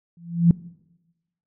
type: tone with exponential growth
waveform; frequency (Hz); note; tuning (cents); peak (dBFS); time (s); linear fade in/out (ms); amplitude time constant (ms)
sine; 170.1; F3; -45; -8; 0.17-0.51; 2; 73
effects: noise-tail reverb RT60 1.0 s tail -21 dB re dry